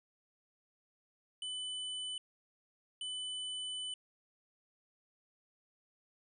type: tone bursts at uneven times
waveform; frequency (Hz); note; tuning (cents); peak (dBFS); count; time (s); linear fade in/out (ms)
square; 3000; F#7; +23; -39; 2; 1.42-2.18 / 3.01-3.94; 2
effects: resampled to 24000 Hz